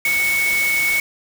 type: tone in noise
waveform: sine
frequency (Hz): 2217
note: C#7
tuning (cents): 0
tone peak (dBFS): -16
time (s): 0.05-1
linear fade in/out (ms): 2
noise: white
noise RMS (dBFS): -26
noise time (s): 0.05-1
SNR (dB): +7
effects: none